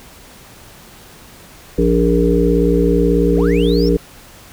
harmonic tone, 58.27 Hz, A#1, in tune, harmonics 1 / 3 / 5 / 7 / 8, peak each -17 / -17 / -17 / -17 / -17 dBFS, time 1.78-3.97 s, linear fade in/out 5 ms
triangle linear sweep, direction up, 58.9 to 5540 Hz, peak -26 dBFS, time 3.32-3.89 s, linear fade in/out 5 ms
effects pink hiss -41 dBFS RMS until 4.52 s

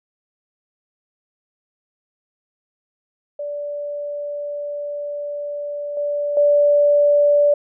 sine tone with level steps, 582 Hz, D5, 16 cents flat, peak -24 / -19 / -11 dBFS, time 3.39-7.54 s, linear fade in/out 5 ms, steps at 5.97 / 6.37 s, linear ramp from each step 2 ms, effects none

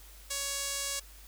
sawtooth tone with band-pass filter, 558 Hz, C#5, 11 cents sharp, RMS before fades -35 dBFS, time 0.3-1 s, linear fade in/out 10 ms, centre 7600 Hz, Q 1.3, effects added 50 Hz sine -51 dBFS peak until 1.27 s + white hiss -55 dBFS RMS until 1.27 s

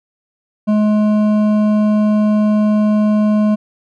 sine tone with hard clipping, 211.6 Hz, G#3, 33 cents sharp, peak -12 dBFS, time 0.67-3.56 s, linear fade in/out 20 ms, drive 9 dB, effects none

